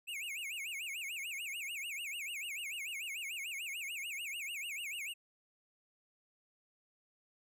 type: tone with vibrato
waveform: square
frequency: 2489 Hz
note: D#7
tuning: in tune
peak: -40 dBFS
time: 0.07-5.14 s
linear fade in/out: 20 ms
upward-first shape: sine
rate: 6.8 Hz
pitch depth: 260 cents each way
effects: none